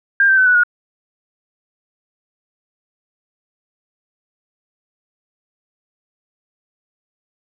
sine tone with pitch steps, 1600 / 1558.9 / 1518.9 / 1480 / 1442 Hz, G6 / G6 / F#6 / F#6 / F#6, +35 / -10 / +45 / 0 / -45 cents, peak -9 dBFS, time 0.2-0.635 s, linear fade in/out 2 ms, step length 87 ms, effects none

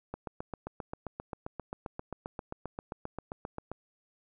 click train, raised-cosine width 1 ms, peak -23 dBFS, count 28, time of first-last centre 0.14-3.716 s, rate 7.55 Hz, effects none

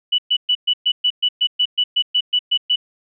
sine tone bursts, 2960 Hz, F#7, in tune, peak -13 dBFS, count 15, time 0.12-2.76 s, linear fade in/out 10 ms, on 64 ms, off 120 ms, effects none

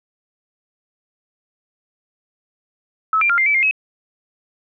sine tone with pitch steps, 1297 / 2377 / 1394 / 2101 / 2306 / 2120 / 2561 Hz, E6 / D7 / F6 / C7 / D7 / C7 / D#7, -28 / +20 / -4 / +7 / -32 / +22 / +49 cents, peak -13 dBFS, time 3.13-3.711 s, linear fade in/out 2 ms, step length 83 ms, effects none

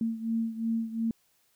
sine beating tone pair, 226.1 / 228.9 Hz, A3 / A#3, +47 / -31 cents, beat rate 2.8 Hz, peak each -29 / -33 dBFS, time 0.01-1.11 s, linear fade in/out 2 ms, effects white hiss -69 dBFS RMS until 1.55 s

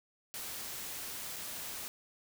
white noise with dropouts, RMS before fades -42 dBFS, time 0.34-1.88 s, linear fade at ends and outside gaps 0 ms, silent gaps 1.361-1.365 s, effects none

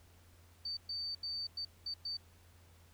sine tone bursts at uneven times, 4581 Hz, D8, 44 cents flat, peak -37 dBFS, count 6, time 0.65-0.77 / 0.89-1.15 / 1.23-1.47 / 1.57-1.65 / 1.86-1.94 / 2.05-2.17 s, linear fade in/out 5 ms, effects added 86 Hz sine -61 dBFS peak until 2.93 s + pink hiss -66 dBFS RMS until 2.93 s

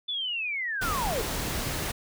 sine linear sweep, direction down, 3520 to 399.8 Hz, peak -28 dBFS, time 0.08-1.22 s, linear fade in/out 10 ms
pink noise, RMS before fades -31 dBFS, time 0.81-1.92 s, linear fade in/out 10 ms
effects none

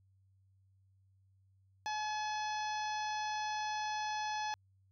harmonic tone, 852 Hz, G#5, 44 cents sharp, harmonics 1 / 2 / 3 / 4 / 5 / 6 / 7, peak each -36 / -44 / -48 / -49 / -51 / -50 / -50 dBFS, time 1.86-4.54 s, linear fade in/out 0 ms, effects added 96 Hz sine -66 dBFS peak until 4.91 s

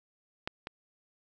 clicks, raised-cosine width 0.3 ms, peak -17 / -22 dBFS, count 2, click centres 0.475 / 0.671 s, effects none

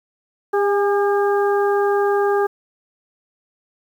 harmonic tone with a mistuned harmonic, 402.9 Hz, G4, 48 cents sharp, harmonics 1 / 2 / 3 / 4, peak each -16 / -22 / -26 / -28 dBFS, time 0.53-2.47 s, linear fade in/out 10 ms, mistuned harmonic 2, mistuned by +28 cents, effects 8-bit

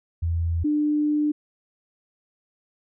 sine tone pair in turn, 83.8 / 298.6 Hz, E2 / D4, +29 / +29 cents, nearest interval octave + minor seventh, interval 2200 cents, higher second, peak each -21 / -19 dBFS, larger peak second, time 0.22-0.64 / 0.64-1.32 s, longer second, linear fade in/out 10 ms, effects none

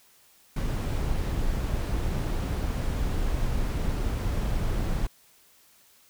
brown noise, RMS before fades -27 dBFS, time 0.56-5.07 s, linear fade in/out 5 ms, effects white hiss -59 dBFS RMS until 6.09 s

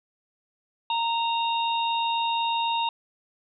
harmonic tone, 926 Hz, A#5, 12 cents flat, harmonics 1 / 3 / 4, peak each -24 / -32 / -31 dBFS, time 0.9-2.89 s, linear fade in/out 2 ms, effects none

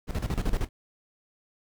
brown noise with tremolo, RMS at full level -26 dBFS, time 0.07-0.69 s, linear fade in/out 50 ms, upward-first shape square, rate 13 Hz, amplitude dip 75%, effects none

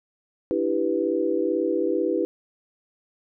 sine chord, E minor seventh, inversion third, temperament equal, 293.7 / 329.6 / 392 / 493.9 Hz, D4 / E4 / G4 / B4, 0 / 0 / 0 / 0 cents, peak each -30 / -25 / -26 / -26 dBFS, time 0.51-2.25 s, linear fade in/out 0 ms, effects none

